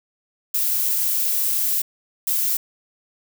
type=noise bursts at uneven times; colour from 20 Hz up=violet; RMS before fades=-21 dBFS; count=2; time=0.54-1.82 / 2.27-2.57 s; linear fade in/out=5 ms; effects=none